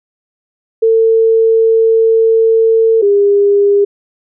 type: tone pair in turn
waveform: sine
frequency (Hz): 450 / 404.3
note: A4 / G#4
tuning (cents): +39 / -46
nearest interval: major second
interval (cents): 185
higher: first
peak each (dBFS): -6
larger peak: neither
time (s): 0.82-3.02 / 3.02-3.85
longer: first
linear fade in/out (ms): 10
effects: none